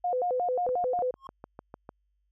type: tone with vibrato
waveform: sine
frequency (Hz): 600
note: D5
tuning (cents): +37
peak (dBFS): -25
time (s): 0.04-1.11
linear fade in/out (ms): 5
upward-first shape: square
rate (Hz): 5.6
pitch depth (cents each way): 300
type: click train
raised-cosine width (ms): 1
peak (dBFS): -27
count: 9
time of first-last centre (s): 0.69-1.891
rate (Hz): 6.66
type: tone with exponential growth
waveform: triangle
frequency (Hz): 1077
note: C6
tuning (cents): +50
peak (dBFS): -35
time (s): 1.16-1.27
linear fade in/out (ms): 2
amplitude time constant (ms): 22
effects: added 50 Hz sine -70 dBFS peak until 2.31 s